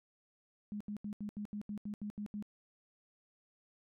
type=tone bursts; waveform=sine; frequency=207.7 Hz; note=G#3; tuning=in tune; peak=-38 dBFS; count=11; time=0.72-2.425 s; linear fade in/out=0 ms; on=85 ms; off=77 ms; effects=none